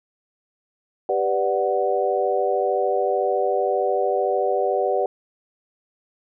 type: chord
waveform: sine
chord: G major seventh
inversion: none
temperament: equal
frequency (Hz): 392 / 493.9 / 587.3 / 740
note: G4 / B4 / D5 / F#5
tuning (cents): 0 / 0 / 0 / 0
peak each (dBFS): -24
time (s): 1.09-5.06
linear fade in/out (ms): 2
effects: none